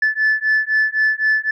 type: beating tone pair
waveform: sine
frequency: 1739 / 1742.9 Hz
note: A6 / A6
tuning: -21 / -17 cents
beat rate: 3.9 Hz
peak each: -16 dBFS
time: 0.02-1.51 s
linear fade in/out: 5 ms
effects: tanh soft clip ceiling -10 dBFS